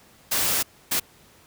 white noise bursts at uneven times, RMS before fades -23 dBFS, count 2, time 0.31-0.63 / 0.91-1 s, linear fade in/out 10 ms, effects pink hiss -54 dBFS RMS until 1.46 s + high-pass 60 Hz 12 dB/octave

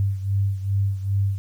sine beating tone pair, 98 / 100.5 Hz, G2 / G2, 0 / +44 cents, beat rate 2.5 Hz, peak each -21 / -26 dBFS, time 0-1.38 s, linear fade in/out 0 ms, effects 9-bit

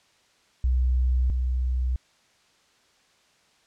sine tone pair in turn, 62.9 / 62.9 Hz, B1 / B1, +32 / +32 cents, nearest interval unison, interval 0 cents, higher neither, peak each -19 / -22 dBFS, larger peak first, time 0.64-1.3 / 1.3-1.96 s, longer neither, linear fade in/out 0 ms, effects white hiss -62 dBFS RMS until 3.66 s + low-pass 6000 Hz 12 dB/octave

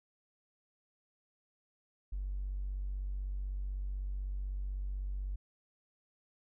triangle tone, 48 Hz, G1, 36 cents flat, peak -31 dBFS, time 2.12-5.36 s, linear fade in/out 10 ms, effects tanh soft clip ceiling -32 dBFS

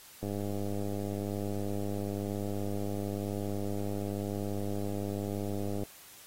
click train, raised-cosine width 2 ms, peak -23 dBFS, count 567, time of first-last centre 0.23-5.834 s, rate 101 Hz, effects white hiss -53 dBFS RMS until 6.26 s + AAC 48 kbps

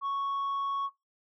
sine tone, 1108.7 Hz, C#6, in tune, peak -26 dBFS, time 0.01-0.9 s, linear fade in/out 50 ms, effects noise-tail reverb RT60 0.2 s tail -22 dB re dry + tanh soft clip ceiling -28 dBFS

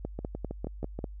two click trains, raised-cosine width 2 ms, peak -22 / -20 dBFS, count 6 / 6, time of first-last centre 0.19-0.99 / 0.05-1.042 s, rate 6.25 / 5.04 Hz, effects added 50 Hz sine -40 dBFS peak until 1.2 s

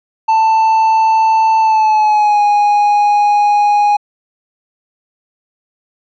triangle tone with pitch glide, 886 to 826.7 Hz, A5 to G#5, +12 to -8 cents, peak -6 dBFS, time 0.28-3.97 s, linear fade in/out 10 ms, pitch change -120 cents, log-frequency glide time 1.6-2.42 s, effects resampled to 16000 Hz

